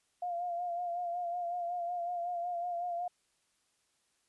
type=tone with vibrato; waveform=sine; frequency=700 Hz; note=F5; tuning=4 cents sharp; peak=-33 dBFS; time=0.22-3.08 s; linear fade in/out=5 ms; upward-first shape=sine; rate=5.4 Hz; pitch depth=40 cents each way; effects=white hiss -75 dBFS RMS until 4.28 s + resampled to 24000 Hz